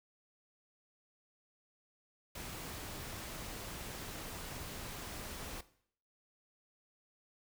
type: noise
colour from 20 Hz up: pink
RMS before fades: -45 dBFS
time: 2.35-5.61 s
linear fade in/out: 5 ms
effects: noise-tail reverb RT60 0.6 s tail -17 dB re dry